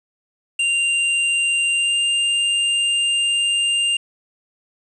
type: tone with pitch glide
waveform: square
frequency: 2783 to 2799 Hz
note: F7 to F7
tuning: -7 to +3 cents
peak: -17 dBFS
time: 0.59-3.97 s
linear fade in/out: 5 ms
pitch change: +10 cents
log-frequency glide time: 1.74-1.95 s
effects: resampled to 24000 Hz + 8-bit